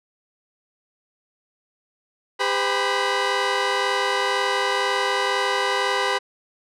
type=tone cluster; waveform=15% pulse; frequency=400.3 / 510 / 978 Hz; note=G4 / C5 / B5; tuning=+36 / -44 / -17 cents; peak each=-18 dBFS; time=2.39-6.19 s; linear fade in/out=20 ms; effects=low-pass 6000 Hz 12 dB/octave